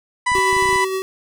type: harmonic tone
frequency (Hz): 991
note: B5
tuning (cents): +6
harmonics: 1 / 2 / 3 / 4 / 5 / 6 / 7 / 8 / 9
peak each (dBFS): -17 / -19 / -33 / -34 / -37 / -38 / -40 / -38 / -33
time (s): 0.26-0.85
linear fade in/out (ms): 10
type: clicks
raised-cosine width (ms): 5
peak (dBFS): -22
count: 10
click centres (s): 0.318 / 0.353 / 0.384 / 0.529 / 0.566 / 0.625 / 0.657 / 0.69 / 0.729 / 0.759
type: tone with tremolo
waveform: square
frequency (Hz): 380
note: F#4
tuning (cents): +46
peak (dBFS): -20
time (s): 0.35-1.02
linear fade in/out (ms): 0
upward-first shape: sine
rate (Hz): 8.7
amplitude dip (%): 30
effects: none